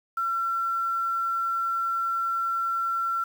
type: tone with quantisation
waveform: sine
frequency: 1355 Hz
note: E6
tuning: 47 cents sharp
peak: -24 dBFS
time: 0.17-3.24 s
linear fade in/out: 5 ms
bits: 8
effects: none